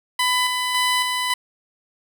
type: tone with tremolo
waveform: 15% pulse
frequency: 1000 Hz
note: B5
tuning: 21 cents sharp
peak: -11 dBFS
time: 0.19-1.34 s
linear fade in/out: 5 ms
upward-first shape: square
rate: 1.8 Hz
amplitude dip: 35%
effects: none